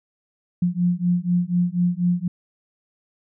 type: beating tone pair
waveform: sine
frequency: 174.61 / 178.71 Hz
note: F3 / F3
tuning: 0 / +40 cents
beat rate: 4.1 Hz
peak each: -21 dBFS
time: 0.62-2.28 s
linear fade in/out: 5 ms
effects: none